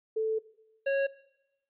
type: tone pair in turn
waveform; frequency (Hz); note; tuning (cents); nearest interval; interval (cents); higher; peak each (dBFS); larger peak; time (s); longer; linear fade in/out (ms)
sine / square; 440 / 550.4; A4 / C#5; 0 / -12; major third; 388; second; -26; neither; 0.16-0.39 / 0.86-1.07; first; 10
effects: noise-tail reverb RT60 0.9 s tail -19 dB re dry + resampled to 8000 Hz